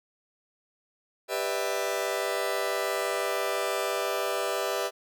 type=chord; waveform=sawtooth; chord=E minor seventh; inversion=first; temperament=just; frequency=395.6 / 494.4 / 593.3 / 659.3 Hz; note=G4 / B4 / D5 / E5; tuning=+16 / +2 / +18 / 0 cents; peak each=-29 dBFS; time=1.28-4.91 s; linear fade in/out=50 ms; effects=none